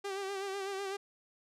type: tone with vibrato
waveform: sawtooth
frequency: 392 Hz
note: G4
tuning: in tune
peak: -32 dBFS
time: 0.04-0.97 s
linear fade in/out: 10 ms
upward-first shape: sine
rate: 8 Hz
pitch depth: 48 cents each way
effects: low-pass 9000 Hz 12 dB/octave